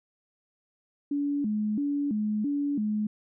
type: tone with vibrato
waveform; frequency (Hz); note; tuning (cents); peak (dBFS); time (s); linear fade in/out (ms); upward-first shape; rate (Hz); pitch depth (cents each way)
sine; 246.4; B3; -4; -25; 1.11-3.07; 5; square; 1.5; 260
effects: none